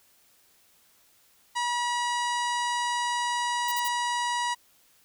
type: harmonic tone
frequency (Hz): 965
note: B5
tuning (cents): -40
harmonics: 1 / 2 / 3 / 4 / 5 / 6 / 7 / 8 / 9 / 10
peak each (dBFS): -27 / -33 / -37 / -39 / -41 / -43 / -44 / -45 / -46 / -47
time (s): 1.55-4.55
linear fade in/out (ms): 20
type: noise bursts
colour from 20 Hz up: violet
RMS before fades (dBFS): -34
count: 3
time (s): 3.68-3.882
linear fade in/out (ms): 5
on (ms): 36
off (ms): 47
effects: white hiss -62 dBFS RMS until 5.04 s